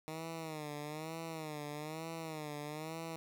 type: tone with vibrato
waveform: 10% pulse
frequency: 155.56 Hz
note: D#3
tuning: in tune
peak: -33 dBFS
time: 0.08-3.16 s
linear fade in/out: 0 ms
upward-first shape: sine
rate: 1.1 Hz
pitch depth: 96 cents each way
effects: none